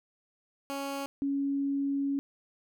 15% pulse / sine tone pair in turn, 277.2 / 278.5 Hz, C#4 / C#4, 0 / +8 cents, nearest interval unison, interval 8 cents, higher second, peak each -27 dBFS, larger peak neither, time 0.7-1.06 / 1.22-2.19 s, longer second, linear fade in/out 0 ms, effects none

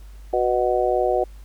harmonic tone, 123.4 Hz, B2, 1 cent flat, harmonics 3 / 4 / 5 / 6, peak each -23 / -23 / -23 / -23 dBFS, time 0.33-1.24 s, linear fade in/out 5 ms, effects added 50 Hz sine -38 dBFS peak until 1.44 s + pink hiss -56 dBFS RMS until 1.44 s

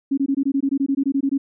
sine tone bursts, 274.8 Hz, C#4, 15 cents flat, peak -16 dBFS, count 15, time 0.11-1.38 s, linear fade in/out 10 ms, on 66 ms, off 20 ms, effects none

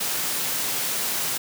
white high-pass noise, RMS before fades -26 dBFS, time 0-1.38 s, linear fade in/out 10 ms, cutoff 110 Hz, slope 96 dB/octave, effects none

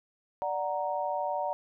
sine chord, D augmented, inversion none, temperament equal, 587.3 / 740 / 932.3 Hz, D5 / F#5 / A#5, 0 / 0 / 0 cents, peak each -33 dBFS, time 0.42-1.53 s, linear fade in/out 0 ms, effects none

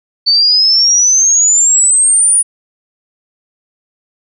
sine exponential sweep, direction up, 4500 to 9710 Hz, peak -6 dBFS, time 0.26-2.43 s, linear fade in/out 20 ms, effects none

